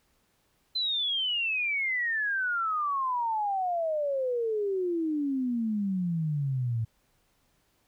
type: exponential sweep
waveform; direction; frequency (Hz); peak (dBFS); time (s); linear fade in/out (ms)
sine; down; 4088 to 110; -26; 0.75-6.85; 10
effects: pink hiss -70 dBFS RMS until 7.87 s